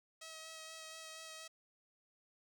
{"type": "tone with vibrato", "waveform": "5% pulse", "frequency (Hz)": 640, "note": "D#5", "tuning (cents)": 49, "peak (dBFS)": -37, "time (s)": [0.21, 1.48], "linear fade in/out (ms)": 10, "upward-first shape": "sine", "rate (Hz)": 4.2, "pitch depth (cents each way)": 14, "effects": []}